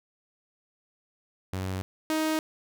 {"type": "tone pair in turn", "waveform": "sawtooth", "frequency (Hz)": [94, 313.8], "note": ["F#2", "D#4"], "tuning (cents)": [28, 15], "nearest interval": "octave + major sixth", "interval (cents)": 2087, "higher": "second", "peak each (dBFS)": [-26, -21], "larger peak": "second", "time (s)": [[1.53, 1.82], [2.1, 2.39]], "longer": "neither", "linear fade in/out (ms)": 0, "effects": []}